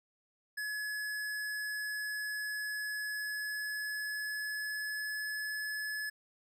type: tone with pitch glide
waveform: square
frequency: 1700 to 1711.8 Hz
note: G#6 to A6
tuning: +40 to -48 cents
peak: -36 dBFS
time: 0.57-6.1 s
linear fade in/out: 10 ms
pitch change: +12 cents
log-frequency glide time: 3.11-5.5 s
effects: none